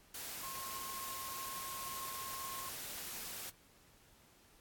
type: tone in noise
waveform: sine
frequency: 1072 Hz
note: C6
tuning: 42 cents sharp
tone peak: -45 dBFS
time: 0.43-2.69 s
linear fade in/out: 5 ms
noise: white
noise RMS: -45 dBFS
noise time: 0.14-3.5 s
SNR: -3 dB
effects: pink hiss -65 dBFS RMS until 4.6 s + AAC 64 kbps